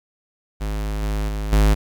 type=tone with level steps; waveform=square; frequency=52.1 Hz; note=G#1; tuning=6 cents sharp; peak=-23 / -21 / -24 / -13 dBFS; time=0.6-1.75 s; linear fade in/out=20 ms; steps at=1.02 / 1.28 / 1.52 s; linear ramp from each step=10 ms; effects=9-bit